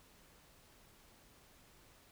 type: silence
effects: pink hiss -64 dBFS RMS until 2.11 s